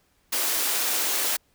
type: high-pass noise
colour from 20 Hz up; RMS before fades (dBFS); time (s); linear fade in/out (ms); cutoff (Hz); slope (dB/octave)
white; -25; 0.32-1.37; 10; 280; 24
effects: pink hiss -66 dBFS RMS until 1.54 s